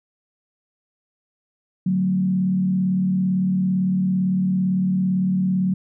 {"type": "tone with frequency modulation", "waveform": "sine", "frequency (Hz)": 186.2, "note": "F#3", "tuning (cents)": 11, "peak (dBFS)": -17, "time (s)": [1.86, 5.74], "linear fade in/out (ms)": 5, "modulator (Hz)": 37.8, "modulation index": 0.51, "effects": []}